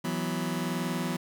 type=chord; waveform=sawtooth; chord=E suspended second; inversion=none; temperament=just; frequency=164.81 / 185.42 / 247.2 Hz; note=E3 / F#3 / B3; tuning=0 / +4 / +2 cents; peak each=-29 dBFS; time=0.04-1.17 s; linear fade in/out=10 ms; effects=9-bit